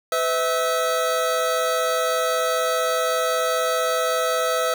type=tone cluster; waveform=square; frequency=505 / 650 / 1299 Hz; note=B4 / E5 / E6; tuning=+39 / -24 / -26 cents; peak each=-25 dBFS; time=0.12-4.74 s; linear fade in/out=2 ms; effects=none